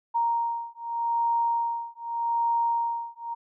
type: beating tone pair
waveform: sine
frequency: 932.3 / 933.13 Hz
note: A#5 / A#5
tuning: 0 / +1 cents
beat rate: 0.83 Hz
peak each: -27 / -27 dBFS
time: 0.14-3.35 s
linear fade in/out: 20 ms
effects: none